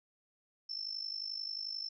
sine tone with amplitude modulation, 5330 Hz, E8, 18 cents sharp, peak -34 dBFS, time 0.69-1.89 s, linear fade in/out 10 ms, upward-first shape sine, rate 51.3 Hz, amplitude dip 80%, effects none

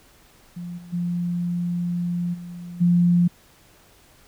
sine tone with level steps, 174.61 Hz, F3, in tune, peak -30 / -39 / -22 / -33 / -14 dBFS, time 0.56-3.28 s, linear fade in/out 10 ms, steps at 0.77 / 0.92 / 2.33 / 2.8 s, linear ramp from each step 20 ms, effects pink hiss -54 dBFS RMS until 4.27 s

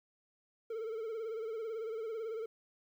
triangle tone with vibrato, 446.5 Hz, A4, 25 cents sharp, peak -35 dBFS, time 0.7-2.46 s, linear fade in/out 5 ms, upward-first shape sine, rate 18 Hz, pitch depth 67 cents each way, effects 12-bit

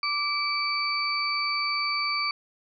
sine tone cluster, 1173 / 2314 / 4570 Hz, D6 / D7 / D8, -2 / -26 / -48 cents, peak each -29 dBFS, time 0.03-2.31 s, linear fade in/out 2 ms, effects none

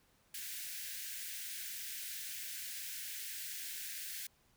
white high-pass noise, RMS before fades -44 dBFS, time 0.34-4.27 s, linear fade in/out 5 ms, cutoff 1500 Hz, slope 96 dB/octave, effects pink hiss -71 dBFS RMS until 4.56 s

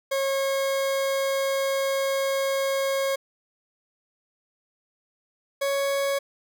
40% pulse tone pair in turn, 544 / 555.1 Hz, C#5 / C#5, -33 / +2 cents, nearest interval unison, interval 35 cents, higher second, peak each -22 dBFS, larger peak neither, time 0.11-3.16 / 5.61-6.19 s, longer first, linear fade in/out 10 ms, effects none

